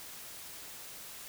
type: silence
effects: white hiss -47 dBFS RMS until 1.28 s